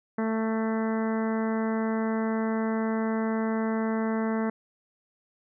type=harmonic tone; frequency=222 Hz; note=A3; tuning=16 cents sharp; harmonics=1 / 2 / 3 / 4 / 5 / 6 / 7 / 8 / 9; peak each=-26 / -32 / -36 / -38 / -40 / -42 / -43 / -44 / -45 dBFS; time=0.18-4.5 s; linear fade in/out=5 ms; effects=none